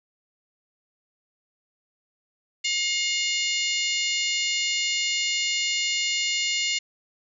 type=harmonic tone; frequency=714 Hz; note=F5; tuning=38 cents sharp; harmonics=3 / 4 / 5 / 6 / 7 / 8 / 9 / 10; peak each=-28 / -28 / -33 / -31 / -36 / -37 / -38 / -32 dBFS; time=2.64-6.79 s; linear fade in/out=10 ms; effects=none